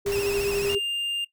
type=tone with tremolo; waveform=sine; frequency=401.8 Hz; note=G4; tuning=43 cents sharp; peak=-22 dBFS; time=0.05-0.79 s; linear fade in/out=20 ms; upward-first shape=triangle; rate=10 Hz; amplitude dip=40%
type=noise; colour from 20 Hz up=pink; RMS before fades=-34 dBFS; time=0.06-0.75 s; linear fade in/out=2 ms
type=tone with vibrato; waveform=sawtooth; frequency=2637 Hz; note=E7; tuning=in tune; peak=-29 dBFS; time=0.12-0.72 s; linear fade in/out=0 ms; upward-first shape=sine; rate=14 Hz; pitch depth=93 cents each way
type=tone; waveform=triangle; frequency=2802 Hz; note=F7; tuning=5 cents sharp; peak=-23 dBFS; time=0.69-1.25 s; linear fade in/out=10 ms
effects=noise-tail reverb RT60 0.1 s tail -18 dB re dry